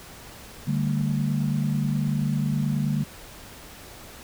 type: chord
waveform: sine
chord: D suspended fourth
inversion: none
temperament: equal with one note detuned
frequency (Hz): 146.83 / 196 / 225.5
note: D3 / G3 / A3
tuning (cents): 0 / 0 / +43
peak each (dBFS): -24 / -28 / -28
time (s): 0.67-3.04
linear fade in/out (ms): 10
effects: pink hiss -44 dBFS RMS until 4.23 s